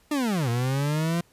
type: linear two-way sweep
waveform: 40% pulse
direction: down then up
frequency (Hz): 307.7 to 115.4 to 173.5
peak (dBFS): -22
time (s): 0.11-1.21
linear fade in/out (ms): 5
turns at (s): 0.49
effects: pink hiss -61 dBFS RMS until 1.32 s + resampled to 32000 Hz